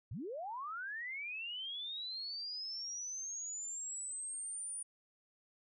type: linear sweep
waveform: sine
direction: up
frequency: 78.8 to 9520 Hz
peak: -40 dBFS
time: 0.11-4.83 s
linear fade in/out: 5 ms
effects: none